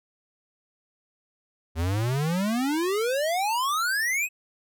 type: exponential sweep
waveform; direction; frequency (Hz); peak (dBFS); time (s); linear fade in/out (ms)
square; up; 77.9 to 2601; -24; 1.75-4.29; 50
effects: none

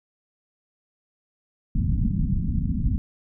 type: low-pass noise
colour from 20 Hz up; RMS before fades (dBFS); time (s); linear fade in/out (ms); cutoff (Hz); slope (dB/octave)
pink; -23; 1.75-2.98; 0; 240; 48
effects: none

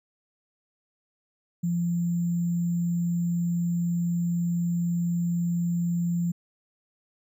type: tone with sample-and-hold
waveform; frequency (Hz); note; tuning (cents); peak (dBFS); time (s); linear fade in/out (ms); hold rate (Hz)
sine; 172; F3; -26; -23; 1.63-6.32; 10; 7350
effects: none

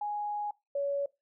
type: tone pair in turn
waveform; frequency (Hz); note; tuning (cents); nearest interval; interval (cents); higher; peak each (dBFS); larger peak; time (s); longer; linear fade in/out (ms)
sine; 830.6 / 563.6; G#5 / C#5; 0 / +29; perfect fifth; 671; first; -31 / -28; second; 0.01-0.51 / 0.75-1.06; first; 5
effects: noise-tail reverb RT60 0.2 s tail -20 dB re dry

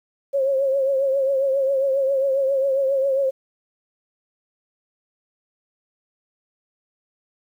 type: tone with vibrato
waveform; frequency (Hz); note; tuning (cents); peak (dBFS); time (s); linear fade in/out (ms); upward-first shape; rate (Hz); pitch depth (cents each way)
sine; 542; C#5; -39; -17; 0.33-3.31; 20; triangle; 7.4; 65
effects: 9-bit

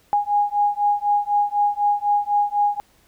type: beating tone pair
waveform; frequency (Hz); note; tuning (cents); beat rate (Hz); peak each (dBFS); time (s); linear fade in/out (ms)
sine; 821 / 825; G#5 / G#5; -20 / -12; 4; -20; 0.13-2.8; 0
effects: pink hiss -58 dBFS RMS until 3.07 s

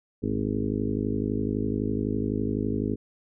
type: harmonic tone with a mistuned harmonic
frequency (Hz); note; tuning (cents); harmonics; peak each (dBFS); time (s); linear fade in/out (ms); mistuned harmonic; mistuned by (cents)
51.91; G#1; 0; 1 / 2 / 3 / 4 / 5 / 6 / 7 / 8 / 9; -37 / -32 / -40 / -31 / -30 / -33 / -38 / -33 / -41; 0.22-2.96; 20; 2; +62
effects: none

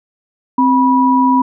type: tone pair together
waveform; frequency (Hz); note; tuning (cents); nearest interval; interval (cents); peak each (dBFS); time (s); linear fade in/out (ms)
sine; 261.6 / 976.3; C4 / B5; 0 / -20; octave + major seventh; 2280; -11; 0.58-1.42; 5
effects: none

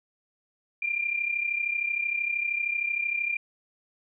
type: tone pair together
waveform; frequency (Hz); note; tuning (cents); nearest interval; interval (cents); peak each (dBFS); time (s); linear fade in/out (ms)
sine; 2383 / 2416; D7 / D7; +25 / +48; unison; 23; -27 / -31; 0.82-3.37; 5
effects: none

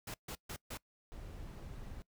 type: noise bursts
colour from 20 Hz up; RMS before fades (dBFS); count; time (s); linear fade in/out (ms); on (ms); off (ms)
pink; -44; 4; 0.07-0.774; 5; 71; 140
type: noise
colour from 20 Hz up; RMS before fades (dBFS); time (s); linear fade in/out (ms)
brown; -47; 1.12-2.02; 0
effects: noise-tail reverb RT60 0.1 s tail -22 dB re dry

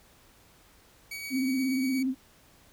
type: tone with tremolo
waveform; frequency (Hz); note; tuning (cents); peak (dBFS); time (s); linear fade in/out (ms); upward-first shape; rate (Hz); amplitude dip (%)
sawtooth; 2261; C#7; +34; -32; 1.11-2.03; 5; sine; 8.4; 25
type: tone with vibrato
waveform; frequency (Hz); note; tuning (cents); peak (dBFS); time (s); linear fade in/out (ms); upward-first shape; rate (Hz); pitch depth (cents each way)
sine; 262.3; C4; +4; -25; 1.3-2.15; 50; sine; 17; 52
effects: pink hiss -59 dBFS RMS until 2.72 s

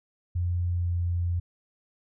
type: tone with pitch glide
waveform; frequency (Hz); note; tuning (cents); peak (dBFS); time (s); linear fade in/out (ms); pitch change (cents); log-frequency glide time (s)
sine; 87.9 to 87.04; F2 to F2; +12 to -5; -24; 0.35-1.4; 10; -17; 0.71-0.91
effects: none

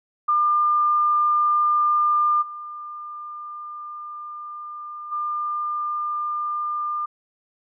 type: tone with level steps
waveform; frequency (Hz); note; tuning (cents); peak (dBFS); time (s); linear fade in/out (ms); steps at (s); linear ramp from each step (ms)
sine; 1201; D6; +38; -16 / -32 / -23; 0.28-7.06; 10; 2.41 / 5.11; 20
effects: none

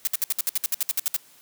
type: noise bursts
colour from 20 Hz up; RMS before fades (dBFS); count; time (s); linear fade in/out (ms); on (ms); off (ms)
blue; -23; 14; 0.05-1.164; 0; 22; 62
effects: white hiss -54 dBFS RMS until 1.41 s + high-pass 100 Hz 12 dB/octave

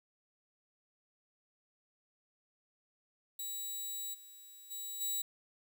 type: tone with level steps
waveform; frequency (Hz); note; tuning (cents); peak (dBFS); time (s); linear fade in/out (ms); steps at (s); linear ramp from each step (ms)
5% pulse; 3900; B7; -23; -31 / -45 / -33 / -26; 3.39-5.22; 5; 4.13 / 4.7 / 5; 20
effects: 11-bit

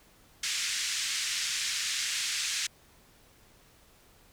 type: band-pass noise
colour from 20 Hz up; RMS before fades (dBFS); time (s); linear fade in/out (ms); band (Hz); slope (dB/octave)
white; -32; 0.43-2.67; 5; 1700 to 7300; 24
effects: pink hiss -60 dBFS RMS until 4.32 s

